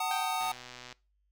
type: chord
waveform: square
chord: D# diminished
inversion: first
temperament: just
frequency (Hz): 746.7 / 896 / 1244.5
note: F#5 / A5 / D#6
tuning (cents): +16 / +31 / 0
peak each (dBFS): -34 / -35 / -37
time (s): 0-0.52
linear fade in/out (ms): 5
type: tone with exponential decay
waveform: sawtooth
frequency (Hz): 784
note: G5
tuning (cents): 0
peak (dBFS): -29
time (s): 0.11-0.85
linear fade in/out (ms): 1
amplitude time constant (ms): 160
type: click train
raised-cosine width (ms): 0.2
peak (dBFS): -28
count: 65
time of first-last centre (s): 0.41-0.926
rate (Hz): 124
effects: noise-tail reverb RT60 0.3 s tail -21 dB re dry + added 50 Hz sine -70 dBFS peak until 1.31 s